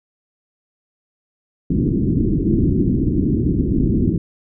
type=low-pass noise; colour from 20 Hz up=white; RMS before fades=-17 dBFS; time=1.7-4.18 s; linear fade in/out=5 ms; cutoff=340 Hz; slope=48 dB/octave; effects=none